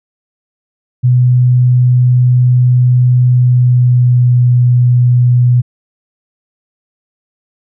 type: tone with pitch glide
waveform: sine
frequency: 124.7 to 123.13 Hz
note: B2 to B2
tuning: +17 to -5 cents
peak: -5 dBFS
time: 1.03-5.62 s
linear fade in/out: 20 ms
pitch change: -22 cents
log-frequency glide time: 3.27-4.42 s
effects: none